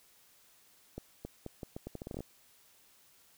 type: accelerating click train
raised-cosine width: 2 ms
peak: -27 dBFS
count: 14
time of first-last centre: 0.98-2.206 s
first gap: 270 ms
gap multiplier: 0.79
effects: white hiss -64 dBFS RMS until 3.37 s